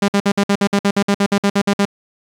sawtooth tone bursts, 200.7 Hz, G3, 41 cents sharp, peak -8 dBFS, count 16, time 0.02-1.853 s, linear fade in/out 5 ms, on 63 ms, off 55 ms, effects low-pass 8000 Hz 12 dB/octave + 8-bit

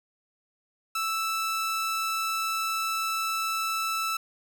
sawtooth tone, 1319 Hz, E6, 1 cent sharp, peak -23 dBFS, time 0.95-4.17 s, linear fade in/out 5 ms, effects none

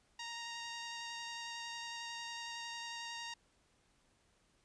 10% pulse tone with vibrato, 932.3 Hz, A#5, in tune, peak -34 dBFS, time 0.19-3.34 s, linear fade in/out 5 ms, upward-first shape square, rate 11 Hz, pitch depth 8 cents each way, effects pink hiss -73 dBFS RMS until 4.64 s + resampled to 22050 Hz

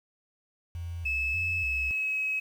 sine tone with vibrato, 73.42 Hz, D2, in tune, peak -33 dBFS, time 0.75-1.91 s, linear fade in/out 0 ms, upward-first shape square, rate 1.7 Hz, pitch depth 260 cents each way
sine tone with pitch glide, 2600 to 2557 Hz, E7 to D#7, -24 to +47 cents, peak -26 dBFS, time 1.05-2.4 s, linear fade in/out 10 ms, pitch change -29 cents, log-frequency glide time 1.56-2.16 s
effects tanh soft clip ceiling -21 dBFS + 9-bit

